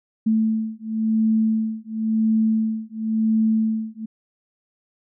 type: beating tone pair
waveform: sine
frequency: 220 / 220.95 Hz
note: A3 / A3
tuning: 0 / +7 cents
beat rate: 0.95 Hz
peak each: -21 dBFS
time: 0.26-4.06 s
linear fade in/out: 10 ms
effects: none